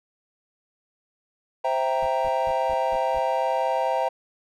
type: chord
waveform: triangle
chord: C dominant seventh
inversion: none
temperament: equal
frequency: 523.3 / 659.3 / 784 / 932.3 Hz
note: C5 / E5 / G5 / Bb5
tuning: 0 / 0 / 0 / 0 cents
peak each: -25 dBFS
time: 1.64-4.09 s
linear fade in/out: 10 ms
type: noise bursts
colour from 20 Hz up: brown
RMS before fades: -39 dBFS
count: 6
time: 2.02-3.19 s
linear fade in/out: 2 ms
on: 45 ms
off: 180 ms
effects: none